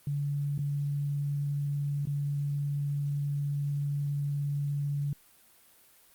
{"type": "tone with dropouts", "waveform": "sine", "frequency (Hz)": 143.3, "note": "D3", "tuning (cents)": -42, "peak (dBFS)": -28, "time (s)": [0.07, 5.13], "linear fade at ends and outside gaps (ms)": 2, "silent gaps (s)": [[0.579, 0.59], [2.054, 2.071]], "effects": ["white hiss -60 dBFS RMS until 6.14 s", "Opus 32 kbps"]}